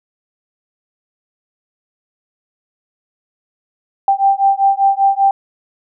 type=beating tone pair; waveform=sine; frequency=784 / 789.1 Hz; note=G5 / G5; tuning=0 / +11 cents; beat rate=5.1 Hz; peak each=-13 dBFS; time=4.08-5.31 s; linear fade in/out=2 ms; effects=none